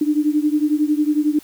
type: beating tone pair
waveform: sine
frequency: 296.5 / 307.5 Hz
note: D4 / D#4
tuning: +17 / -20 cents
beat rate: 11 Hz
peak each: -17 / -19 dBFS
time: 0.01-1.39 s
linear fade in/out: 5 ms
effects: white hiss -46 dBFS RMS until 1.43 s